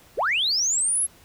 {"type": "linear sweep", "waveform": "sine", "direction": "up", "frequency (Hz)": [311.1, 11240], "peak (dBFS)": -19, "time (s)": [0.17, 1.07], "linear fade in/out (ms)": 20, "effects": ["tanh soft clip ceiling -15 dBFS", "pink hiss -53 dBFS RMS until 1.24 s"]}